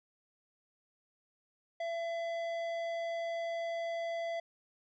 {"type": "tone with tanh clipping", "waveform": "triangle", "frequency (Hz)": 672, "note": "E5", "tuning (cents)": 33, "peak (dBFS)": -36, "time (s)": [1.8, 4.4], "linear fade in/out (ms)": 5, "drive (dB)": 16, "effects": []}